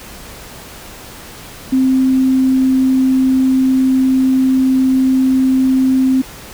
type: tone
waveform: sine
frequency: 261.6 Hz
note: C4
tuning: in tune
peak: -9 dBFS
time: 1.72-6.22 s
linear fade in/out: 10 ms
effects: pink hiss -34 dBFS RMS until 6.53 s